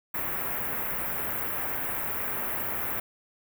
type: band-stop noise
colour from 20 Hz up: white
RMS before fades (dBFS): -31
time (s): 0.14-3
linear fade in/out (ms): 5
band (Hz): 2100 to 14000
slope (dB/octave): 24
effects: none